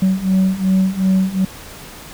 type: beating tone pair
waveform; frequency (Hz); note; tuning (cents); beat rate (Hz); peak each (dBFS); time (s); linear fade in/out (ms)
sine; 187.5 / 190.2; F#3 / F#3; +23 / +48; 2.7; -15 / -13; 0.02-1.45; 5
effects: tanh soft clip ceiling -9 dBFS + pink hiss -36 dBFS RMS until 2.13 s